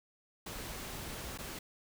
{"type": "noise with dropouts", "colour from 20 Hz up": "pink", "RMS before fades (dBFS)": -43, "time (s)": [0.46, 1.59], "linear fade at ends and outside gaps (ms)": 5, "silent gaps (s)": [1.377, 1.386], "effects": []}